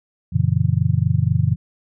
sine chord, F# dominant seventh, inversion none, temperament equal with one note detuned, 92.5 / 116.54 / 140.61 / 164.81 Hz, F#2 / A#2 / C#3 / E3, 0 / 0 / +25 / 0 cents, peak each -21 / -19 / -20 / -22 dBFS, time 0.32-1.56 s, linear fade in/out 20 ms, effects none

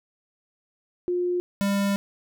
sine / square tone pair in turn, 355.8 / 199.57 Hz, F4 / G3, +32 / +31 cents, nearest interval minor seventh, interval 1001 cents, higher first, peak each -22 dBFS, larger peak neither, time 1.08-1.4 / 1.61-1.96 s, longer second, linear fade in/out 0 ms, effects none

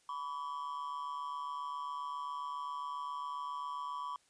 triangle ring-modulated tone, 1066 Hz, C6, 32 cents sharp, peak -33 dBFS, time 0.09-4.16 s, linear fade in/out 0 ms, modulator 73.7 Hz, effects white hiss -70 dBFS RMS until 4.29 s + resampled to 22050 Hz

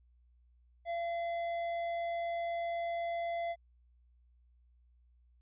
sine tone with tanh clipping, 682 Hz, F5, 41 cents flat, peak -35 dBFS, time 0.85-3.56 s, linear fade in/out 50 ms, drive 10 dB, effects added 60 Hz sine -63 dBFS peak until 5.41 s + resampled to 8000 Hz

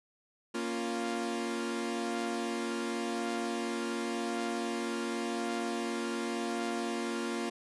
sawtooth chord, Bb minor, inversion none, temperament equal, 233.1 / 277.2 / 349.2 Hz, Bb3 / Db4 / F4, 0 / 0 / 0 cents, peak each -32 / -36 / -32 dBFS, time 0.54-7.5 s, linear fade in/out 10 ms, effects resampled to 24000 Hz

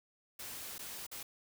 white noise with dropouts, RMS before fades -45 dBFS, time 0.39-1.23 s, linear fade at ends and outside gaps 5 ms, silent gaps 0.782-0.791 / 1.067-1.114 s, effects none

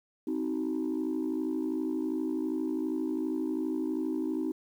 sine chord, C diminished, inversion none, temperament just, 261.6 / 314 / 376.7 Hz, C4 / Eb4 / Gb4, 0 / +16 / +31 cents, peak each -32 / -30 / -35 dBFS, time 0.27-4.52 s, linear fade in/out 5 ms, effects tanh soft clip ceiling -24 dBFS + 10-bit

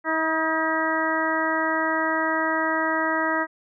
harmonic tone with a mistuned harmonic, 320 Hz, D#4, 49 cents sharp, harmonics 1 / 2 / 3 / 4 / 5 / 6, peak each -28 / -28 / -28 / -28 / -28 / -28 dBFS, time 0.04-3.47 s, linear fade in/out 50 ms, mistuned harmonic 4, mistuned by -23 cents, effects none

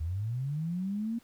sine linear sweep, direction up, 74.8 to 236.2 Hz, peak -30 dBFS, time 0-1.19 s, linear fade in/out 10 ms, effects pink hiss -63 dBFS RMS until 1.23 s

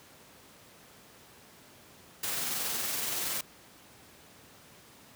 white noise with amplitude modulation, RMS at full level -32 dBFS, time 2.23-3.41 s, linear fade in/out 5 ms, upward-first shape sine, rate 21.4 Hz, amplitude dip 25%, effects pink hiss -55 dBFS RMS until 5.15 s + high-pass 100 Hz 12 dB/octave

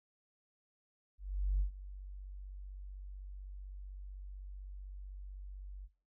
sine tone with ADSR envelope, 47.9 Hz, G1, 39 cents flat, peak -26 dBFS, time 1.18-5.89 s, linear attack 420 ms, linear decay 110 ms, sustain -17 dB, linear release 47 ms, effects noise-tail reverb RT60 0.4 s tail -23 dB re dry + tanh soft clip ceiling -24 dBFS

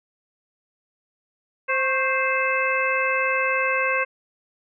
harmonic tone with a mistuned harmonic, 523.3 Hz, C5, in tune, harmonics 1 / 2 / 3 / 4 / 5, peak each -26 / -26 / -26 / -26 / -26 dBFS, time 1.68-4.05 s, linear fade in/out 20 ms, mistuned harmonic 2, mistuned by +70 cents, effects none

